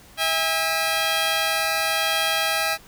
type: tone pair together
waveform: 10% pulse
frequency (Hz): 648.2 / 810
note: E5 / G#5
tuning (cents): -29 / -43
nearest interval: major third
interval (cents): 386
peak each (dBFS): -15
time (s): 0.17-2.78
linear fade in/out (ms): 50
effects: pink hiss -49 dBFS RMS until 2.87 s